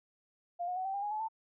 sine tone with pitch steps, 698.5 / 722.7 / 747.8 / 773.7 / 800.5 / 828.3 / 857 / 886.7 Hz, F5 / F#5 / F#5 / G5 / G5 / G#5 / A5 / A5, 0 / -41 / +18 / -23 / +36 / -5 / -46 / +13 cents, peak -33 dBFS, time 0.59-1.286 s, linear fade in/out 20 ms, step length 87 ms, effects none

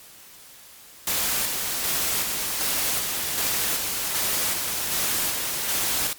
white noise with tremolo, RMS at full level -24 dBFS, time 1.07-6.13 s, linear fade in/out 2 ms, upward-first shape square, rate 1.3 Hz, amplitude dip 30%, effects white hiss -47 dBFS RMS until 6.18 s + MP3 96 kbps

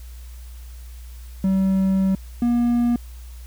triangle tone pair in turn, 191.4 / 239.1 Hz, G3 / A#3, -41 / +44 cents, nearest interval major third, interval 385 cents, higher second, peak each -14 dBFS, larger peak neither, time 1.44-2.15 / 2.42-2.96 s, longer first, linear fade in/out 2 ms, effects added 60 Hz sine -35 dBFS peak until 3.46 s + white hiss -51 dBFS RMS until 3.46 s

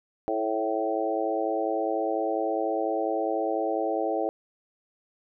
harmonic tone with a mistuned harmonic, 110 Hz, A2, in tune, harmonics 3 / 4 / 5 / 6 / 7, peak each -31 / -31 / -31 / -31 / -31 dBFS, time 0.28-4.29 s, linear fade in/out 0 ms, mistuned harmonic 4, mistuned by -17 cents, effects none

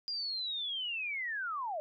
sine linear sweep, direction down, 4870 to 585 Hz, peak -34 dBFS, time 0.08-1.8 s, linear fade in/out 0 ms, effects none

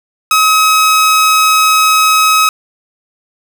sawtooth tone, 1275 Hz, D#6, 42 cents sharp, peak -3 dBFS, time 0.31-2.49 s, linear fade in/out 2 ms, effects none

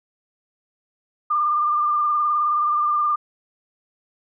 sine tone with vibrato, 1197 Hz, D6, 33 cents sharp, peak -17 dBFS, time 1.3-3.16 s, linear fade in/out 10 ms, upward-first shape sine, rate 19 Hz, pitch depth 29 cents each way, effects none

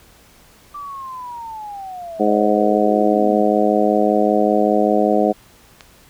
sine linear sweep, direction down, 1174.7 to 196 Hz, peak -28 dBFS, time 0.74-3.42 s, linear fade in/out 10 ms
harmonic tone, 105.2 Hz, G#2, 23 cents sharp, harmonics 2 / 3 / 4 / 5 / 6 / 7, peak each -20 / -20 / -20 / -20 / -20 / -20 dBFS, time 2.19-5.33 s, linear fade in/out 20 ms
click, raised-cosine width 0.2 ms, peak -19 dBFS, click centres 5.808 s
effects pink hiss -49 dBFS RMS until 6.09 s

